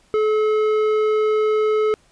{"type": "tone with low-pass filter", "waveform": "square", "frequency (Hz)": 430, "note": "A4", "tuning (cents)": -40, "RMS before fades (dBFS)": -18, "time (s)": [0.14, 1.94], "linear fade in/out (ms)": 0, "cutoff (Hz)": 1700, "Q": 0.65, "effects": ["pink hiss -57 dBFS RMS until 2.11 s", "resampled to 22050 Hz"]}